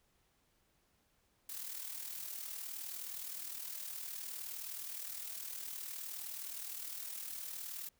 blue noise with amplitude modulation, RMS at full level -42 dBFS, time 1.49-7.89 s, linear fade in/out 5 ms, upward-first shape sine, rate 39.4 Hz, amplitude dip 55%, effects pink hiss -75 dBFS RMS until 7.99 s

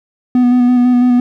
triangle tone with vibrato, 246.9 Hz, B3, in tune, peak -5 dBFS, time 0.35-1.2 s, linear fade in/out 2 ms, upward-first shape square, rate 6 Hz, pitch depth 17 cents each way, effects none

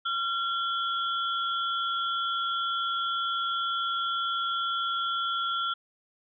sine tone cluster, 1371 / 3151 / 3380 Hz, F6 / G7 / G#7, -32 / +8 / +30 cents, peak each -28 / -37 / -33 dBFS, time 0.05-5.74 s, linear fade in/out 10 ms, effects none

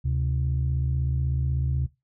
sine tone pair together, 73.9 / 130.12 Hz, D2 / C3, +11 / -9 cents, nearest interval minor seventh, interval 980 cents, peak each -24 dBFS, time 0.04-1.87 s, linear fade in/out 20 ms, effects noise-tail reverb RT60 0.2 s tail -18 dB re dry + tanh soft clip ceiling -17 dBFS

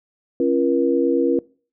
sine tone cluster, 272.3 / 341.2 / 478.4 Hz, C#4 / F4 / A#4, -31 / -40 / +45 cents, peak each -20 dBFS, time 0.4-1.39 s, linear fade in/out 2 ms, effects noise-tail reverb RT60 0.4 s tail -23 dB re dry

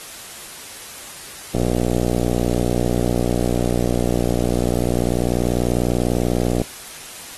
click train, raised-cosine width 2 ms, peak -6 dBFS, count 306, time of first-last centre 1.55-6.616 s, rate 60.2 Hz, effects white hiss -36 dBFS RMS until 7.37 s + AAC 32 kbps

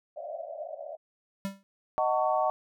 white band-pass noise, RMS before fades -39 dBFS, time 0.16-0.97 s, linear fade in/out 20 ms, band 580 to 680 Hz, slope 96 dB/octave
square tone with exponential decay, 196 Hz, G3, in tune, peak -28 dBFS, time 1.45-1.63 s, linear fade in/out 0 ms, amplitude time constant 39 ms
sine chord, D# half-diminished seventh, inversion none, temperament just, 622.3 / 746.7 / 896 / 1120.1 Hz, D#5 / F#5 / A5 / C#6, 0 / +16 / +31 / +18 cents, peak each -28 / -28 / -31 / -31 dBFS, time 1.98-2.5 s, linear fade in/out 0 ms
effects none

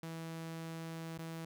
sawtooth tone with dropouts, 163.6 Hz, E3, 13 cents flat, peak -38 dBFS, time 0.03-1.45 s, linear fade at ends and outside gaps 2 ms, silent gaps 1.177-1.188 s, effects none

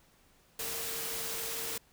sine tone in noise, 455.6 Hz, A#4, 40 cents flat, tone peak -46 dBFS, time 0.59-1.78 s, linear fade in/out 5 ms, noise white, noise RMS -37 dBFS, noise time 0.59-1.78 s, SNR -12 dB, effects pink hiss -65 dBFS RMS until 1.92 s

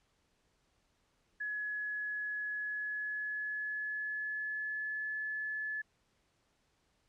sine tone with pitch glide, 1693 to 1722.6 Hz, G#6 to A6, +33 to -37 cents, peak -35 dBFS, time 1.4-5.82 s, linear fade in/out 10 ms, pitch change +30 cents, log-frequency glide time 2.52-5.11 s, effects pink hiss -75 dBFS RMS until 7.08 s + low-pass 8000 Hz 12 dB/octave

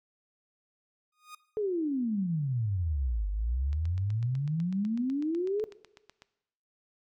sawtooth tone with exponential growth, 1235 Hz, D#6, 13 cents flat, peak -37 dBFS, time 1.12-1.35 s, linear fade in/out 5 ms, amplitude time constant 48 ms
sine exponential two-way sweep, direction down then up, 440 to 48.27 to 440 Hz, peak -27 dBFS, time 1.57-5.64 s, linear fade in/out 0 ms, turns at 3.28 s
click train, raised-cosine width 0.2 ms, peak -32 dBFS, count 21, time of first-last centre 3.73-6.221 s, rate 8.03 Hz
effects noise-tail reverb RT60 0.9 s tail -18 dB re dry

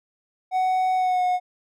triangle tone with pitch glide, 745 to 727.1 Hz, F#5 to F#5, +12 to -30 cents, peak -17 dBFS, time 0.51-1.4 s, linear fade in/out 50 ms, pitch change -42 cents, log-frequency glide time 0.95-1.23 s, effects none

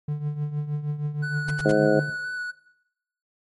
triangle tone with tremolo, 148.1 Hz, D3, 15 cents sharp, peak -20 dBFS, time 0.08-2.1 s, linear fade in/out 5 ms, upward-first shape triangle, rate 6.4 Hz, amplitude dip 80%
triangle tone with vibrato, 1480 Hz, F#6, in tune, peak -26 dBFS, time 1.22-2.52 s, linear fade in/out 20 ms, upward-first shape square, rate 3.9 Hz, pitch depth 11 cents each way
pink noise bursts, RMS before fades -34 dBFS, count 3, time 1.48-1.716 s, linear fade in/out 5 ms, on 28 ms, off 76 ms
harmonic tone, 105.6 Hz, G#2, 29 cents sharp, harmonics 2 / 3 / 4 / 5 / 6 / 7, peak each -26 / -23 / -23 / -22 / -26 / -31 dBFS, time 1.65-2 s, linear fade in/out 5 ms
effects noise-tail reverb RT60 0.8 s tail -18 dB re dry + MP3 48 kbps

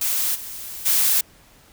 blue noise with level steps, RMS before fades -22 / -34 / -18 dBFS, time 0.01-1.21 s, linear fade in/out 5 ms, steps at 0.34 / 0.85 s, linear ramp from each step 20 ms, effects pink hiss -52 dBFS RMS until 1.72 s

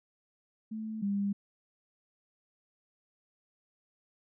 sine tone pair in turn, 218.7 / 200.6 Hz, A3 / G3, -10 / +40 cents, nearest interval minor second, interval 150 cents, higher first, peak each -35 / -28 dBFS, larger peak second, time 0.71-1.02 / 1.02-1.33 s, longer neither, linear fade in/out 10 ms, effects none

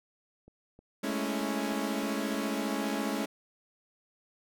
click train, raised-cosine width 2 ms, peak -40 dBFS, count 7, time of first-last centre 0.48-2.343 s, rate 3.22 Hz
sawtooth chord, A major seventh, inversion third, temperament equal with one note detuned, 207.7 / 222.4 / 277.2 / 329.6 Hz, G#3 / A3 / C#4 / E4, 0 / +19 / 0 / 0 cents, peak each -31 / -33 / -30 / -35 dBFS, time 1.03-3.26 s, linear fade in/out 10 ms
effects none

